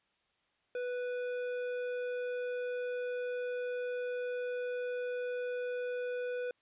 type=tone with hard clipping; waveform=sine; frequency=493.9 Hz; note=B4; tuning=in tune; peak=-36 dBFS; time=0.75-6.51 s; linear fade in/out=2 ms; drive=10 dB; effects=white hiss -75 dBFS RMS until 6.61 s + resampled to 8000 Hz